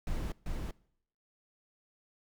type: noise with echo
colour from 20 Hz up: brown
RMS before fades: -34 dBFS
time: 0.07-0.32 s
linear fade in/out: 2 ms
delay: 390 ms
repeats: 1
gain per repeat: -2 dB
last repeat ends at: 0.71 s
effects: noise-tail reverb RT60 0.7 s tail -23 dB re dry